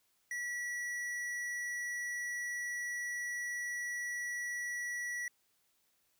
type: tone with tanh clipping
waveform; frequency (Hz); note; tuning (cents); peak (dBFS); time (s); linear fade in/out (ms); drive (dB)
triangle; 1941; B6; -31; -38; 0.31-5.28; 2; 17
effects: white hiss -75 dBFS RMS until 6.19 s